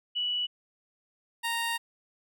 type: tone pair in turn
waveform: sine / 15% pulse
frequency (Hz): 2948 / 928.6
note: F#7 / A#5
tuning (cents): -7 / -7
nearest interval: octave + minor sixth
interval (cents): 2000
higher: first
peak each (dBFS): -27 / -22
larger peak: second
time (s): 0.15-0.47 / 1.43-1.78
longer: second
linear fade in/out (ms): 20
effects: none